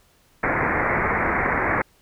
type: low-pass noise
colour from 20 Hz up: white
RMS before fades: -22 dBFS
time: 0.43-1.82 s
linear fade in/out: 5 ms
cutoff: 2200 Hz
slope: 96 dB/octave
effects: pink hiss -59 dBFS RMS until 2.01 s